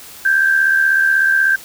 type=tone pair together; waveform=sine; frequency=1569 / 1645.3 Hz; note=G6 / G#6; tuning=+1 / -17 cents; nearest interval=minor second; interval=82 cents; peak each=-11 / -20 dBFS; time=0.25-1.56 s; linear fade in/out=5 ms; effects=white hiss -37 dBFS RMS until 1.64 s